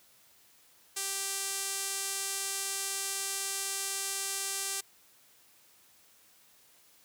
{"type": "tone with band-pass filter", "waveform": "sawtooth", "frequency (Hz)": 392, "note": "G4", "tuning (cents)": 0, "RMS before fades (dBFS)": -35, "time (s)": [0.96, 4.81], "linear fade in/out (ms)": 10, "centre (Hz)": 8700, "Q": 1.4, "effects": ["white hiss -62 dBFS RMS until 7.04 s", "high-pass 60 Hz 12 dB/octave"]}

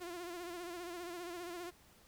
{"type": "tone with vibrato", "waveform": "sawtooth", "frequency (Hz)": 349.2, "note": "F4", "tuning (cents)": 0, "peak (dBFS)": -39, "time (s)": [0, 1.71], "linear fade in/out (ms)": 20, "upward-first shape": "sine", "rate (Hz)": 15, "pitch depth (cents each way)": 65, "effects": ["pink hiss -64 dBFS RMS until 2.07 s"]}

